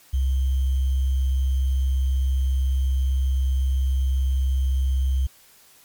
sine tone with sample-and-hold, 66.1 Hz, C2, 18 cents sharp, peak -18 dBFS, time 0.13-5.27 s, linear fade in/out 10 ms, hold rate 3150 Hz, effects white hiss -53 dBFS RMS until 5.84 s + MP3 96 kbps

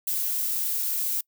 violet noise, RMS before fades -27 dBFS, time 0.07-1.21 s, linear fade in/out 5 ms, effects noise-tail reverb RT60 0.1 s tail -26 dB re dry

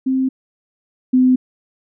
sine tone pair in turn, 262.3 / 255.3 Hz, C4 / C4, +4 / -42 cents, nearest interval unison, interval 46 cents, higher first, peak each -14 / -9 dBFS, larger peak second, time 0.06-0.29 / 1.13-1.36 s, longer neither, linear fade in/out 10 ms, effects none

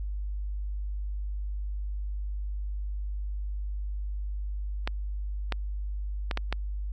clicks, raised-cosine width 0.3 ms, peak -13 dBFS, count 5, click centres 4.875 / 5.523 / 6.312 / 6.374 / 6.526 s, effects added 50 Hz sine -30 dBFS peak until 6.92 s + AAC 64 kbps

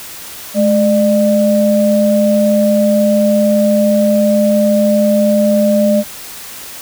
sine tone pair together, 211.8 / 599 Hz, G#3 / D5, +34 / +34 cents, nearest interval octave + tritone, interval 1800 cents, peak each -11 dBFS, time 0.54-6.04 s, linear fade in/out 50 ms, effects white hiss -30 dBFS RMS until 6.81 s

